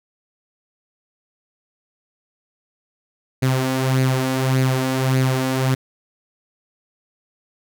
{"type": "tone with flanger", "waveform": "sawtooth", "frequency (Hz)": 130.81, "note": "C3", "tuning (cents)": 0, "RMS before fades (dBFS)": -19, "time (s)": [3.42, 5.75], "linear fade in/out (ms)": 10, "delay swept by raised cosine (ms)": [0.45, 3.65], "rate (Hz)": 1.7, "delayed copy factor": 0.55, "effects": []}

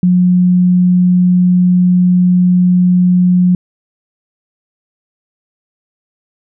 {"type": "tone", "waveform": "sine", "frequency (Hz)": 180, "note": "F#3", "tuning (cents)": -47, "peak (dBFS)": -6, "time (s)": [0.03, 3.55], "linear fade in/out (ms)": 2, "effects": []}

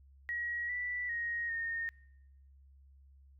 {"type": "tone with pitch steps", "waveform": "sine", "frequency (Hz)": [1906, 1967, 1876, 1839], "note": ["A#6", "B6", "A#6", "A#6"], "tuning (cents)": [38, -7, 11, -24], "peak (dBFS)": -34, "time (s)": [0.29, 1.89], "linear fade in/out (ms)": 0, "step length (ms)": 400, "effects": ["noise-tail reverb RT60 0.9 s tail -25 dB re dry", "added 68 Hz sine -57 dBFS peak until 3.39 s"]}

